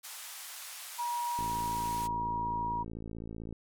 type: band-pass noise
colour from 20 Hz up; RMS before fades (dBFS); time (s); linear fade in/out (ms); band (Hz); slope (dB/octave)
white; -45; 0.03-2.08; 20; 740 to 14000; 24
type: tone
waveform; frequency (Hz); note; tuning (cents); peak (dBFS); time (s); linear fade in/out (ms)
sine; 957; A#5; +45; -31; 0.98-2.84; 20
type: click train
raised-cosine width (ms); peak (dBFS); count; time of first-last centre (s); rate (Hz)
3; -29; 120; 1.39-3.526; 55.7
effects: none